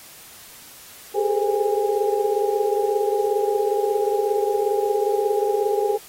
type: tone cluster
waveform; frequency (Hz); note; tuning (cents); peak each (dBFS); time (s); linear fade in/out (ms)
sine; 400 / 425.2 / 442.2 / 514 / 816; G4 / G#4 / A4 / C5 / G#5; +35 / +41 / +9 / -31 / -31; -23 / -23 / -26 / -29 / -26; 1.14-5.98; 20
effects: white hiss -44 dBFS RMS until 6.08 s + AAC 48 kbps